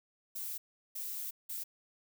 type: noise bursts at uneven times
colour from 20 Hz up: violet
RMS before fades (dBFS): -40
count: 3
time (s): 0.35-0.58 / 0.95-1.31 / 1.49-1.64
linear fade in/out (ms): 10
effects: none